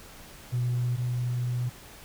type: tone pair in turn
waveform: sine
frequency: 122.6 / 123.04 Hz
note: B2 / B2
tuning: -12 / -6 cents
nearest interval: unison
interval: 6 cents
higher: second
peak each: -23 / -25 dBFS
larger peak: first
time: 0.52-0.97 / 0.97-1.7 s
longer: second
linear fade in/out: 20 ms
effects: tanh soft clip ceiling -21 dBFS + pink hiss -48 dBFS RMS until 2.04 s